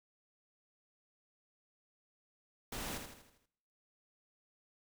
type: noise with echo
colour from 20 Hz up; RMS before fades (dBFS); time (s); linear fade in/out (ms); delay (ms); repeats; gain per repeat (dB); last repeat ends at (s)
pink; -42; 2.72-2.98; 5; 80; 6; -6; 3.46
effects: noise-tail reverb RT60 0.9 s tail -24 dB re dry